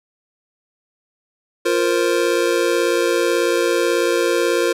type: chord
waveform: square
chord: F suspended fourth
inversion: none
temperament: just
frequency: 349.2 / 465.6 / 523.8 Hz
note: F4 / Bb4 / C5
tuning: 0 / -2 / +2 cents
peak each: -20 / -20 / -22 dBFS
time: 1.65-4.73 s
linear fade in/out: 10 ms
effects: low-pass 12000 Hz 12 dB/octave